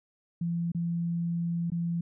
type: tone with dropouts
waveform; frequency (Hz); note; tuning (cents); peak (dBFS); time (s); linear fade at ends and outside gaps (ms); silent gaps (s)
sine; 170; F3; -46; -27; 0.41-2.01; 5; 0.719-0.747 / 1.702-1.718
effects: none